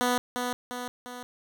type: tone with echo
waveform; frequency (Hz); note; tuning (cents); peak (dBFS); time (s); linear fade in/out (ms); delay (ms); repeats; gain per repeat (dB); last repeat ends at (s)
10% pulse; 246.9; B3; 0; -15; 0.01-0.18; 0; 350; 3; -5; 1.23
effects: none